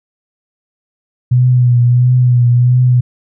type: tone with vibrato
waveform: sine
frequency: 123.47 Hz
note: B2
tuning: in tune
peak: -6 dBFS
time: 1.31-3.01 s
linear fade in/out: 10 ms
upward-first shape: triangle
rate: 1.5 Hz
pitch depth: 43 cents each way
effects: none